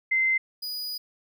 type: tone pair in turn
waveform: sine / 45% pulse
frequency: 2073 / 4930 Hz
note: C7 / D#8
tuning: -17 / -17 cents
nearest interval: octave + minor third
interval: 1500 cents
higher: second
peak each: -20 / -30 dBFS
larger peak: first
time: 0.11-0.38 / 0.62-0.98 s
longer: second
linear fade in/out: 10 ms
effects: none